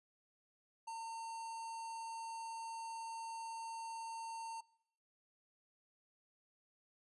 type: tone with notch filter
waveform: square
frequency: 909 Hz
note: A#5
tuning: 44 cents flat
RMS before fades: -45 dBFS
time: 0.87-4.61 s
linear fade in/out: 10 ms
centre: 3300 Hz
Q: 1.2
effects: noise-tail reverb RT60 0.7 s tail -23 dB re dry + resampled to 24000 Hz